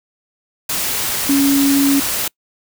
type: tone in noise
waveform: sine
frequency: 278.2 Hz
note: C#4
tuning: 6 cents sharp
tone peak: -11 dBFS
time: 1.29-2 s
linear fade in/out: 5 ms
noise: white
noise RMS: -20 dBFS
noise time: 0.69-2.28 s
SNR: +6 dB
effects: noise-tail reverb RT60 0.1 s tail -26 dB re dry